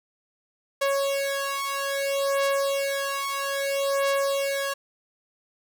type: beating tone pair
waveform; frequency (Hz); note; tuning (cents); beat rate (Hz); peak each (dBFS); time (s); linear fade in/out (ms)
sawtooth; 553 / 553.61; C#5 / C#5; -4 / -2; 0.61; -23; 0.81-4.74; 10
effects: none